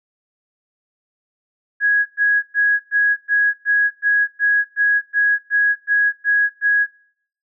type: tone bursts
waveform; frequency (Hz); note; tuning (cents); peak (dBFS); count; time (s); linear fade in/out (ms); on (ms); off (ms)
sine; 1661.2; G#6; 0; -12; 14; 1.8-6.87; 50; 260; 110
effects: noise-tail reverb RT60 0.6 s tail -22 dB re dry